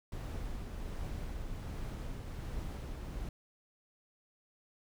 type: noise with tremolo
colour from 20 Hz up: brown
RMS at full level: -39 dBFS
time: 0.12-3.29 s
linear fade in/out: 2 ms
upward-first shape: triangle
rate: 1.3 Hz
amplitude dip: 30%
effects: none